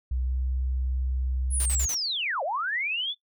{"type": "tone with pitch glide", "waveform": "sine", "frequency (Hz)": [63.1, 64.13], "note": ["B1", "C2"], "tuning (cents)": [38, -34], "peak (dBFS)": -25, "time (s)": [0.11, 1.86], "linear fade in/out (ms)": 5, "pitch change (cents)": 28, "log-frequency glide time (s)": [0.25, 0.31]}
{"type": "linear two-way sweep", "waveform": "sine", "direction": "down then up", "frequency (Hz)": [10510, 513, 3566], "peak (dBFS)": -26, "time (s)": [1.5, 3.15], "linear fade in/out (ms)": 50, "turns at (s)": 2.43}
{"type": "noise bursts", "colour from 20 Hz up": "white", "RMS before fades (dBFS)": -36, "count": 4, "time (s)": [1.6, 1.946], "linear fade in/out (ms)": 0, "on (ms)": 55, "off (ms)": 42}
{"effects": ["noise-tail reverb RT60 0.1 s tail -17 dB re dry"]}